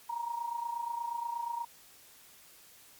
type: tone with amplitude modulation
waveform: sine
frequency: 940 Hz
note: A#5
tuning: 14 cents sharp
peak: -30 dBFS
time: 0.09-1.65 s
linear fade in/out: 10 ms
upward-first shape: sine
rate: 28.4 Hz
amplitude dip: 70%
effects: white hiss -57 dBFS RMS until 2.99 s + MP3 96 kbps